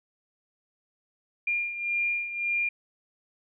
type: beating tone pair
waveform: sine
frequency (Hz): 2400 / 2401.8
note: D7 / D7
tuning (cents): +37 / +38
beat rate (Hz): 1.8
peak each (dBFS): -27 / -33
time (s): 1.47-2.69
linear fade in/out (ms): 5
effects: none